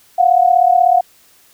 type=tone pair together; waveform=sine; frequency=699 / 735.3 Hz; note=F5 / F#5; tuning=+1 / -11 cents; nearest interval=minor second; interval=88 cents; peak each=-11 dBFS; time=0.18-1.01 s; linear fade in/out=10 ms; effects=white hiss -50 dBFS RMS until 1.53 s